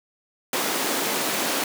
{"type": "high-pass noise", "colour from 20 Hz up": "pink", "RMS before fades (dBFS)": -25, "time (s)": [0.53, 1.64], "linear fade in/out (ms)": 2, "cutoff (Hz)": 230, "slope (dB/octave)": 24, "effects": []}